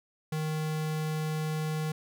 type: tone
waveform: square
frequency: 155.56 Hz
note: D#3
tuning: in tune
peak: -30 dBFS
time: 0.32-1.92 s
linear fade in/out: 5 ms
effects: none